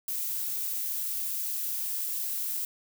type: noise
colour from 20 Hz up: violet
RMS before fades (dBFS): -32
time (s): 0.08-2.65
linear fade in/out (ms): 2
effects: none